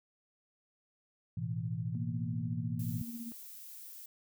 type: chord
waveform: sine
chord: A suspended second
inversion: none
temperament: equal with one note detuned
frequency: 109.56 / 123.47 / 164.81 Hz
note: A2 / B2 / E3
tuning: -7 / 0 / 0 cents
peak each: -38 dBFS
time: 1.37-3.02 s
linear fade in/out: 5 ms
type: tone with tremolo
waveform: sine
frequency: 233.1 Hz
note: A#3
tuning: in tune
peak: -38 dBFS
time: 1.95-3.32 s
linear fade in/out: 0 ms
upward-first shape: sine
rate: 16 Hz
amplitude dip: 55%
type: noise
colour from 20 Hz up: violet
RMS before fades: -49 dBFS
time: 2.79-4.06 s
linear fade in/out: 5 ms
effects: none